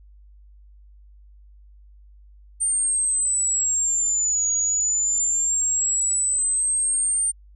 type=exponential two-way sweep; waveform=sine; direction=down then up; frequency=8870 to 6720 to 8870 Hz; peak=-19 dBFS; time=2.6-7.32 s; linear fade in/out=20 ms; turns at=4.52 s; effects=added 50 Hz sine -46 dBFS peak until 7.55 s